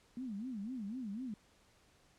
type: tone with vibrato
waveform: sine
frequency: 227.8 Hz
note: A#3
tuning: 40 cents flat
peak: -39 dBFS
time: 0.17-1.34 s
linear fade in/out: 2 ms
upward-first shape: sine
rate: 4 Hz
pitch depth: 260 cents each way
effects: pink hiss -68 dBFS RMS until 2.18 s + low-pass 9000 Hz 12 dB/octave